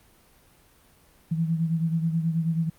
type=beating tone pair; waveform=sine; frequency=162.7 / 172 Hz; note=E3 / F3; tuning=-22 / -26 cents; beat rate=9.3 Hz; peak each=-23 / -30 dBFS; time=1.31-2.7 s; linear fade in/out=10 ms; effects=pink hiss -58 dBFS RMS until 2.78 s + Opus 32 kbps